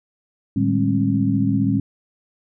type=tone cluster; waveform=sine; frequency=111.6 / 152.1 / 198.2 / 213.3 / 270.1 Hz; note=A2 / D#3 / G3 / G#3 / C#4; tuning=+25 / -39 / +19 / +46 / -45 cents; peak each=-22 / -27 / -21 / -27 / -20 dBFS; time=0.56-1.8 s; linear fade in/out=5 ms; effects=none